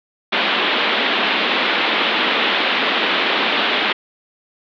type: band-pass noise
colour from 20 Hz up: white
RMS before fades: -18 dBFS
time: 0.32-3.93 s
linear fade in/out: 10 ms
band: 200 to 3700 Hz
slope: 48 dB/octave
effects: none